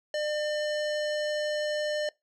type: tone with low-pass filter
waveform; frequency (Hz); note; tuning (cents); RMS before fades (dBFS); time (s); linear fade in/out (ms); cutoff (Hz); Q
square; 601; D5; +40; -30; 0.14-2.09; 2; 5400; 1.3
effects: noise-tail reverb RT60 0.2 s tail -23 dB re dry